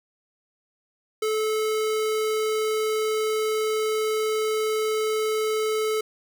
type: tone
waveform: square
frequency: 433.9 Hz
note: A4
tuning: 24 cents flat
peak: -23 dBFS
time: 1.22-6.01 s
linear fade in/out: 5 ms
effects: none